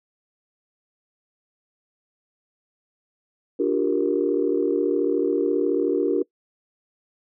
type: chord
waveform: sine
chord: G minor seventh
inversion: second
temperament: equal with one note detuned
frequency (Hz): 293.7 / 353.5 / 392 / 466.2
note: D4 / F4 / G4 / Bb4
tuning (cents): 0 / +21 / 0 / 0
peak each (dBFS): -24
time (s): 3.59-6.23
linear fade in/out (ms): 10
effects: noise-tail reverb RT60 0.1 s tail -22 dB re dry + tanh soft clip ceiling -8 dBFS